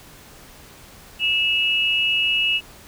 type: tone pair together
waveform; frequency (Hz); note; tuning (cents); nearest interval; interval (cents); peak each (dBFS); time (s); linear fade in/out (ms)
sine; 2637 / 2892; E7 / F#7; 0 / -40; major second; 160; -20; 1.19-2.61; 50
effects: pink hiss -45 dBFS RMS until 2.87 s